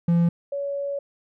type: tone pair in turn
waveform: triangle / sine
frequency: 170.5 / 563 Hz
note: F3 / C#5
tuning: -41 / +27 cents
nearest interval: octave + major sixth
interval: 2068 cents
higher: second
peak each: -14 / -25 dBFS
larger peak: first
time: 0.08-0.29 / 0.52-0.99 s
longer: second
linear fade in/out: 5 ms
effects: none